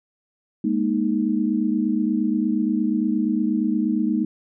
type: chord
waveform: sine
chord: Ab suspended second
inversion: none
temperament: equal with one note detuned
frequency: 207.7 / 236.2 / 311.1 Hz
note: Ab3 / Bb3 / Eb4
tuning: 0 / +23 / 0 cents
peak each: -23 dBFS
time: 0.64-4.25 s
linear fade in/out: 5 ms
effects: none